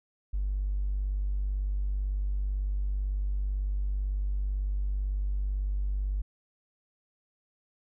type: tone with tanh clipping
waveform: triangle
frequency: 49 Hz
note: G1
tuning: in tune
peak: -26 dBFS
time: 0.33-6.22 s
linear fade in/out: 10 ms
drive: 1 dB
effects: none